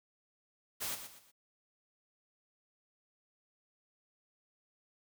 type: noise with echo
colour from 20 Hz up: white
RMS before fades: -38 dBFS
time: 0.8-0.96 s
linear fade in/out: 20 ms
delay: 120 ms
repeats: 3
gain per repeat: -9 dB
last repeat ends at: 1.32 s
effects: none